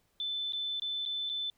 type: tone with dropouts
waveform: sine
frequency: 3520 Hz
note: A7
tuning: in tune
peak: -32 dBFS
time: 0.2-1.5 s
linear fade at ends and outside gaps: 1 ms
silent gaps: 0.523-0.533 / 0.798-0.82 / 1.053-1.06 / 1.293-1.297 s
effects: pink hiss -73 dBFS RMS until 1.57 s